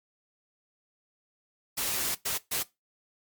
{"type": "noise bursts at uneven times", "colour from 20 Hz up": "white", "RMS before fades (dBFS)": -30, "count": 3, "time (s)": [[1.77, 2.15], [2.25, 2.38], [2.51, 2.63]], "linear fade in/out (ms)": 10, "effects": ["noise-tail reverb RT60 0.2 s tail -19 dB re dry", "MP3 96 kbps"]}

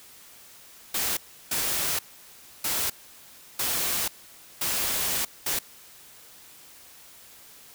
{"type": "noise bursts at uneven times", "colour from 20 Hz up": "white", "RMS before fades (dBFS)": -27, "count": 6, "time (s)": [[0.94, 1.17], [1.51, 1.99], [2.64, 2.9], [3.59, 4.08], [4.61, 5.25], [5.46, 5.59]], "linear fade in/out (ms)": 5, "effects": ["white hiss -50 dBFS RMS until 7.74 s"]}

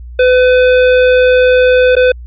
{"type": "tone with dropouts", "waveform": "square", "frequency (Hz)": 504, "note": "B4", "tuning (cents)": 35, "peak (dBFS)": -6, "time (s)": [0.19, 2.12], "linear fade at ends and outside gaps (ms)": 5, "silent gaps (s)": [1.954, 1.965], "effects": ["added 60 Hz sine -26 dBFS peak until 2.26 s", "resampled to 8000 Hz"]}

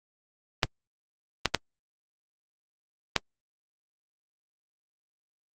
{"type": "clicks", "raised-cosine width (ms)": 0.2, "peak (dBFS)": -3, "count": 4, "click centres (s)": [0.632, 1.457, 1.547, 3.163], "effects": ["Opus 32 kbps"]}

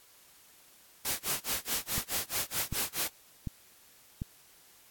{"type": "noise with tremolo", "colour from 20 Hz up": "white", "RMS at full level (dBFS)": -30, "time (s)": [1.05, 3.08], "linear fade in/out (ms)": 2, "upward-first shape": "sine", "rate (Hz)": 4.7, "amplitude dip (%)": 100}
{"type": "click train", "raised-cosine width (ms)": 5, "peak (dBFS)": -22, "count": 4, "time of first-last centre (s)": [1.98, 4.219], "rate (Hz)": 1.34}
{"effects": ["white hiss -59 dBFS RMS until 4.9 s", "AAC 64 kbps"]}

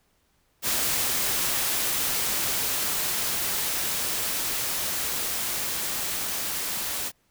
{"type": "noise with level ramp", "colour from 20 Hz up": "white", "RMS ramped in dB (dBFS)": [-25, -30], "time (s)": [0.62, 7.12], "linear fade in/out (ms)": 50, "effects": ["pink hiss -68 dBFS RMS until 7.3 s"]}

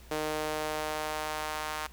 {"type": "tone with high-pass filter sweep", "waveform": "sawtooth", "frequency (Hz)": 153.8, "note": "D#3", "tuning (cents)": -20, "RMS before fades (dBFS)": -34, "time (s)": [0.11, 1.87], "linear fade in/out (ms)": 5, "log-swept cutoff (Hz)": [430, 1000], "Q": 1.4, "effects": ["added 60 Hz sine -49 dBFS peak until 1.92 s", "pink hiss -56 dBFS RMS until 1.92 s"]}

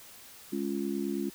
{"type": "chord", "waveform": "sine", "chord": "Db major", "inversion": "second", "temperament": "just", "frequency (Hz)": [207.9, 277.2, 346.5], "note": ["Ab3", "Db4", "F4"], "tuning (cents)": [2, 0, -14], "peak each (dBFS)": -34, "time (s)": [0.52, 1.3], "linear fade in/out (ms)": 10, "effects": ["white hiss -51 dBFS RMS until 1.34 s"]}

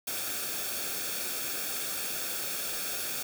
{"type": "noise with comb filter", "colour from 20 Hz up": "white", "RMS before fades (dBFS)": -34, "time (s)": [0.07, 3.23], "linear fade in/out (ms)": 5, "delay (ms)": 1, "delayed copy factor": -0.6, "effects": []}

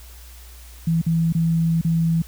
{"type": "tone with dropouts", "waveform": "sine", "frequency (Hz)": 164.81, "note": "E3", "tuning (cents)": 0, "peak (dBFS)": -16, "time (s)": [0.87, 2.22], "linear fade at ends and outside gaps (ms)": 5, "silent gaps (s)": [[1.016, 1.064], [1.325, 1.349], [1.813, 1.847]], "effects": ["added 60 Hz sine -40 dBFS peak until 2.27 s", "white hiss -47 dBFS RMS until 2.27 s"]}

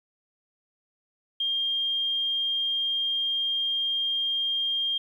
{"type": "tone", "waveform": "sine", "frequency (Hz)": 3209, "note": "G7", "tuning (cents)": 40, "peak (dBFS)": -24, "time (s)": [1.4, 4.98], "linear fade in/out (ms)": 5, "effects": ["10-bit"]}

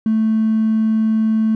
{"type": "tone with hard clipping", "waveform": "triangle", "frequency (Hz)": 220, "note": "A3", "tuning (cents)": 0, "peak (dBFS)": -13, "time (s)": [0.06, 1.55], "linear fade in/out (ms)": 2, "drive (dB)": 3, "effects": []}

